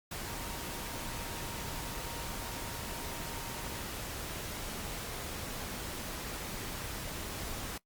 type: tone in noise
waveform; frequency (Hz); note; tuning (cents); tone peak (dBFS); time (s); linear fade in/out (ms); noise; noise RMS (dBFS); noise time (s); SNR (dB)
sine; 932.3; A#5; 0; -49; 0.26-3.81; 5; pink; -40; 0.11-7.78; -12
effects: noise-tail reverb RT60 0.1 s tail -22 dB re dry + Opus 48 kbps